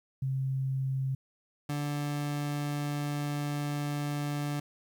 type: tone pair in turn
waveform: sine / 30% pulse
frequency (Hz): 133.3 / 145.79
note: C3 / D3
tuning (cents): +33 / -12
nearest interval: major second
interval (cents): 155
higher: second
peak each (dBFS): -28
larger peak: neither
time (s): 0.22-1.15 / 1.69-4.6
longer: second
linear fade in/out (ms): 5
effects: 11-bit